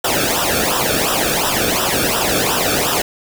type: noise with flanger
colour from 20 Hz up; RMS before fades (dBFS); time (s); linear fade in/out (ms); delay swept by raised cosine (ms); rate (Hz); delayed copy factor
pink; -17; 0.04-3.02; 5; 0.45 to 1.03; 2.8; -0.85
effects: none